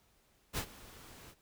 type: noise with ADSR envelope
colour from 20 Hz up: pink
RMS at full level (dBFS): -34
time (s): 0.53-1.35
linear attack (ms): 44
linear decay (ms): 79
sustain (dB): -20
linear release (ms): 50
effects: pink hiss -70 dBFS RMS until 1.41 s